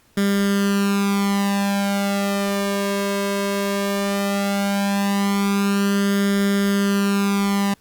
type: tone with flanger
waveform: sawtooth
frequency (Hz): 199.6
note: G3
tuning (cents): +32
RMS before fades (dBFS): -20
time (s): 0.17-7.74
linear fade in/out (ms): 5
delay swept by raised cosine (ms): 0.58 to 1.88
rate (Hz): 0.16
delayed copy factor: +0.8
effects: pink hiss -57 dBFS RMS until 7.8 s + Opus 48 kbps